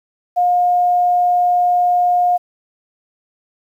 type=tone; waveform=sine; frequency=713 Hz; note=F5; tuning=36 cents sharp; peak=-11 dBFS; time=0.36-2.38 s; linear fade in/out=20 ms; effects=8-bit